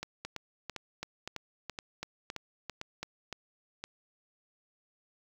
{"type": "two click trains", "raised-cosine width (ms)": 0.2, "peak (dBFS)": [-21, -20], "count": [8, 10], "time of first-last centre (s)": [[0.25, 3.84], [0.03, 3.03]], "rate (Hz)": [1.95, 3], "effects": ["9-bit"]}